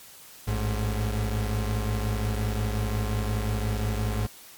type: tone pair together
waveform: 35% pulse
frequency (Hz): 55.62 / 105.6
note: A1 / G#2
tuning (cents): +19 / +29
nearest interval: major seventh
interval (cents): 1110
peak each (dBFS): -26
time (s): 0.47-4.27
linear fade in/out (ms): 10
effects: white hiss -48 dBFS RMS until 4.57 s + MP3 96 kbps